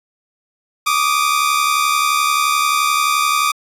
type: tone pair together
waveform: sawtooth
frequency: 1160.5 / 1232 Hz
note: D6 / D#6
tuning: -21 / -17 cents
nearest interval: minor second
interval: 104 cents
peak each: -13 dBFS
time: 0.86-3.52 s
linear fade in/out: 10 ms
effects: resampled to 32000 Hz